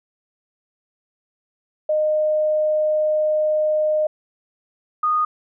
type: tone pair in turn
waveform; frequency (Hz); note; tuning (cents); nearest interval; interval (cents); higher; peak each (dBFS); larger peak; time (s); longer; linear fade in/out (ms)
sine; 614 / 1234; D#5 / D#6; -23 / -15; octave; 1208; second; -16; neither; 1.89-4.07 / 5.03-5.25; first; 5
effects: none